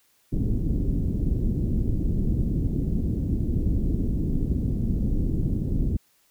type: low-pass noise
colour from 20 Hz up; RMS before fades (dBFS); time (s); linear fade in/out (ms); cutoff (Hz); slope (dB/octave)
pink; -24; 0.32-5.97; 10; 300; 24
effects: white hiss -64 dBFS RMS until 6.3 s